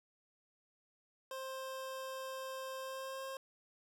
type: tone with pitch glide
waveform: 25% pulse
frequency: 527 to 534 Hz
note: C5 to C5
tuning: +12 to +35 cents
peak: -38 dBFS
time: 1.31-3.37 s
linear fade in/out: 2 ms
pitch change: +23 cents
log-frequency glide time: 2.8-3.23 s
effects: none